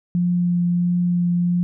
sine tone with vibrato, 175.6 Hz, F3, 10 cents sharp, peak -16 dBFS, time 0.15-1.63 s, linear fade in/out 0 ms, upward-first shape triangle, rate 1.5 Hz, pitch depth 11 cents each way, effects none

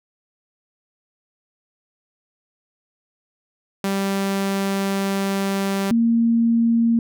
sawtooth / sine tone pair in turn, 196 / 231.2 Hz, G3 / A#3, 0 / -14 cents, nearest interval minor third, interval 286 cents, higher second, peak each -16 / -14 dBFS, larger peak second, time 3.84-5.91 / 5.91-6.99 s, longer first, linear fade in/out 2 ms, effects none

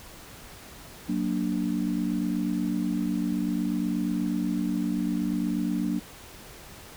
sine chord, Gb augmented, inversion none, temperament equal, 185 / 233.1 / 293.7 Hz, Gb3 / Bb3 / D4, 0 / 0 / 0 cents, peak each -29 dBFS, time 1.08-6 s, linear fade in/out 20 ms, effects pink hiss -46 dBFS RMS until 6.96 s

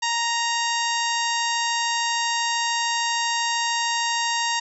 harmonic tone, 933 Hz, A#5, 1 cent sharp, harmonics 1 / 2 / 3 / 4 / 5 / 6 / 7 / 8, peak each -25 / -28 / -30 / -31 / -32 / -33 / -33 / -34 dBFS, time 0.02-4.6 s, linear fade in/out 10 ms, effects none

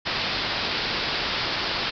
white low-pass noise, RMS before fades -27 dBFS, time 0.05-1.91 s, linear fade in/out 20 ms, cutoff 5100 Hz, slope 96 dB/octave, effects none

